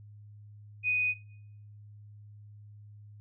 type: tone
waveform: sine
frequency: 2489 Hz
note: D#7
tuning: in tune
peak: -25 dBFS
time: 0.83-1.15 s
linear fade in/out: 50 ms
effects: noise-tail reverb RT60 0.7 s tail -20 dB re dry + added 104 Hz sine -48 dBFS peak until 3.2 s